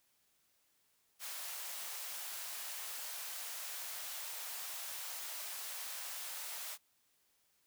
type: high-pass noise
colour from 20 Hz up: white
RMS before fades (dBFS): -44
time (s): 1.19-6.78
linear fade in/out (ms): 50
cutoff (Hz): 580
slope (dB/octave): 24
effects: white hiss -75 dBFS RMS until 7.66 s